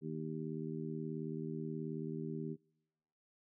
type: harmonic tone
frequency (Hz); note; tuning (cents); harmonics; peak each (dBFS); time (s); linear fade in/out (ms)
78.6; D#2; +18; 2 / 3 / 4 / 5; -42 / -44 / -46 / -45; 0.01-2.57; 50
effects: noise-tail reverb RT60 0.9 s tail -26 dB re dry